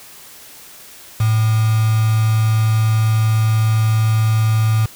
sine tone with quantisation, 110 Hz, A2, in tune, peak -12 dBFS, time 1.2-4.86 s, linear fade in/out 5 ms, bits 4, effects white hiss -40 dBFS RMS until 4.95 s

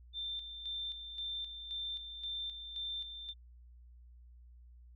sine tone with tremolo, 3572 Hz, A7, 25 cents sharp, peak -37 dBFS, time 0.13-3.34 s, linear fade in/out 50 ms, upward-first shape square, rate 1.9 Hz, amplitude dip 55%, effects added 60 Hz sine -54 dBFS peak until 4.95 s

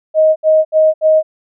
sine tone bursts, 627 Hz, D#5, 13 cents sharp, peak -6 dBFS, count 4, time 0.14-1.23 s, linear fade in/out 50 ms, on 220 ms, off 70 ms, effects none

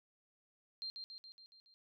sine tone with echo, 4177 Hz, C8, 4 cents flat, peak -40 dBFS, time 0.82-0.9 s, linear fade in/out 0 ms, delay 140 ms, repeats 6, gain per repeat -4 dB, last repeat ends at 1.74 s, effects none

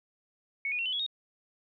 sine tone with pitch steps, 2215 / 2458 / 2727 / 3026 / 3357 / 3725 Hz, C#7 / D#7 / F7 / F#7 / G#7 / A#7, -2 / -22 / -42 / +38 / +18 / -2 cents, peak -29 dBFS, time 0.65-1.064 s, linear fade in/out 2 ms, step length 69 ms, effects none

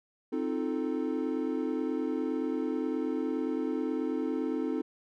triangle chord, F dominant seventh, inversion second, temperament equal, 261.6 / 311.1 / 349.2 / 440 Hz, C4 / Eb4 / F4 / A4, 0 / 0 / 0 / 0 cents, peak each -31 / -31 / -36 / -34 dBFS, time 0.32-4.82 s, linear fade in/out 10 ms, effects none

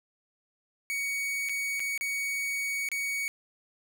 45% pulse tone with dropouts, 2241 Hz, C#7, 18 cents sharp, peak -29 dBFS, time 0.9-3.28 s, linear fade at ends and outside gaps 0 ms, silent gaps 1.488-1.494 / 1.796-1.802 / 1.977-2.01 / 2.888-2.916 s, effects none

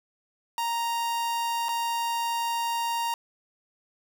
45% pulse tone with dropouts, 932.3 Hz, A#5, in tune, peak -26 dBFS, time 0.58-3.14 s, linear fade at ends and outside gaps 1 ms, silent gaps 1.685-1.69 s, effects none

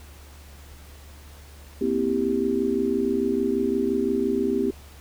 sine chord, C dominant seventh, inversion third, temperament just, 235.5 / 261.6 / 327 / 392.4 Hz, Bb3 / C4 / E4 / G4, +18 / 0 / -14 / +2 cents, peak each -28 / -26 / -29 / -24 dBFS, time 1.81-4.71 s, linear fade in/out 5 ms, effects added 72 Hz sine -44 dBFS peak until 5 s + pink hiss -50 dBFS RMS until 5 s

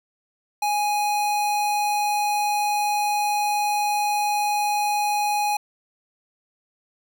square tone, 830.6 Hz, G#5, in tune, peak -21 dBFS, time 0.62-5.57 s, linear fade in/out 5 ms, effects none

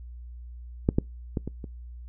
clicks, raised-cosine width 3 ms, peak -7 / -8 / -14 / -19 / -24 dBFS, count 5, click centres 0.889 / 0.985 / 1.372 / 1.476 / 1.642 s, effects noise-tail reverb RT60 0.2 s tail -25 dB re dry + added 60 Hz sine -39 dBFS peak until 2.08 s

